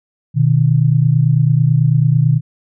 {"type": "tone pair together", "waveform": "sine", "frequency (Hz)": [124.1, 153.18], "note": ["B2", "D#3"], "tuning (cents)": [9, -27], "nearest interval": "major third", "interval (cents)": 364, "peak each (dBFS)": -12, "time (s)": [0.34, 2.41], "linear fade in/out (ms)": 50, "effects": []}